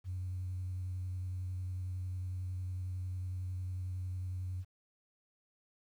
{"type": "tone with vibrato", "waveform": "sine", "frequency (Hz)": 91.9, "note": "F#2", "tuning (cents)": -11, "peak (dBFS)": -35, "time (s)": [0.04, 4.65], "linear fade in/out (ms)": 50, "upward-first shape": "triangle", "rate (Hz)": 11, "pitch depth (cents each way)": 23, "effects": ["tanh soft clip ceiling -32 dBFS", "11-bit"]}